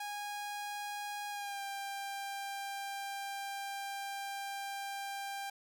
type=tone with pitch glide; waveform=sawtooth; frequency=823 to 793.6 Hz; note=G#5 to G5; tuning=-16 to +21 cents; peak=-35 dBFS; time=0-5.5 s; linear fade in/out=5 ms; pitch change=-63 cents; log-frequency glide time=1.3-1.62 s; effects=none